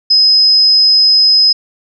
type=tone; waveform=sine; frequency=5070 Hz; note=D#8; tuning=32 cents sharp; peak=-5 dBFS; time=0.1-1.53 s; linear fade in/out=10 ms; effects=none